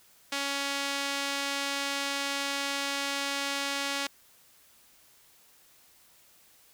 sawtooth tone with band-pass filter, 279.4 Hz, C#4, 14 cents sharp, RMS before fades -32 dBFS, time 0.32-4.07 s, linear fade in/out 5 ms, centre 3900 Hz, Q 0.65, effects white hiss -60 dBFS RMS until 6.73 s

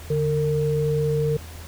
sine tone pair together, 146.83 / 457.1 Hz, D3 / A#4, 0 / -34 cents, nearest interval octave + minor sixth, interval 1966 cents, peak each -22 dBFS, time 0.1-1.37 s, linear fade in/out 5 ms, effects added 81 Hz sine -37 dBFS peak until 1.67 s + pink hiss -43 dBFS RMS until 1.67 s

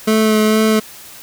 25% pulse tone with vibrato, 216.9 Hz, A3, 25 cents flat, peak -7 dBFS, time 0.07-0.8 s, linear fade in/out 10 ms, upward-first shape sine, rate 2.2 Hz, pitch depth 15 cents each way, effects white hiss -37 dBFS RMS until 1.22 s

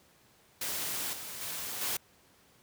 white noise with level steps, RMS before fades -35 / -42 / -38 / -33 dBFS, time 0.61-1.97 s, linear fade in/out 5 ms, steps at 1.13 / 1.41 / 1.81 s, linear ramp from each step 2 ms, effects pink hiss -63 dBFS RMS until 2.62 s + high-pass 80 Hz 12 dB/octave

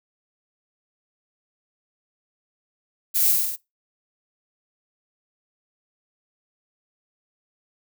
violet noise with echo, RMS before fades -21 dBFS, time 3.14-3.33 s, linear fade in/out 20 ms, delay 47 ms, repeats 5, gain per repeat -2 dB, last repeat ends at 3.565 s, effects noise-tail reverb RT60 0.2 s tail -21 dB re dry

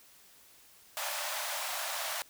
pink high-pass noise, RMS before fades -36 dBFS, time 0.97-2.22 s, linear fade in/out 0 ms, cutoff 570 Hz, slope 96 dB/octave, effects white hiss -59 dBFS RMS until 2.29 s

